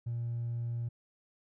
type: tone with hard clipping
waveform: sine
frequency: 118.2 Hz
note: A#2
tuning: 24 cents sharp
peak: -33 dBFS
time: 0.06-0.89 s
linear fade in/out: 10 ms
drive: 1 dB
effects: none